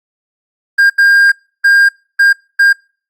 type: tone bursts at uneven times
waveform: triangle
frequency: 1607 Hz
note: G6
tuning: 43 cents sharp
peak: -3 dBFS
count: 5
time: 0.78-0.9 / 0.98-1.32 / 1.64-1.89 / 2.19-2.33 / 2.59-2.73 s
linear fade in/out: 10 ms
effects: noise-tail reverb RT60 0.4 s tail -26 dB re dry + Opus 32 kbps